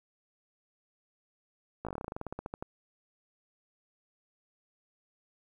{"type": "slowing click train", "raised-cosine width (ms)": 1, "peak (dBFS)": -23, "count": 19, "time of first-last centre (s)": [1.85, 2.625], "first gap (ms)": 17, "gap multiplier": 1.1, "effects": ["10-bit"]}